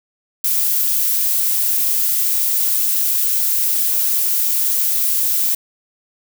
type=noise; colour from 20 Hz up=violet; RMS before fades=-17 dBFS; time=0.44-5.55 s; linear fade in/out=5 ms; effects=none